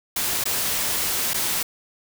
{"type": "noise with dropouts", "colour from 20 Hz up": "white", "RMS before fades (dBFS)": -24, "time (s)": [0.16, 1.63], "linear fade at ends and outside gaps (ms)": 5, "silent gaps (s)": [[0.44, 0.455], [1.335, 1.342]], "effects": []}